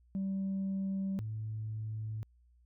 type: tone pair in turn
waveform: sine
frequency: 193.5 / 109.01 Hz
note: G3 / A2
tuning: -22 / -16 cents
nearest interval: minor seventh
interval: 994 cents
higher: first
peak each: -30 / -35 dBFS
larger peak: first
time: 0.15-1.19 / 1.19-2.23 s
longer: neither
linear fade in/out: 0 ms
effects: tanh soft clip ceiling -30 dBFS + added 60 Hz sine -62 dBFS peak until 2.65 s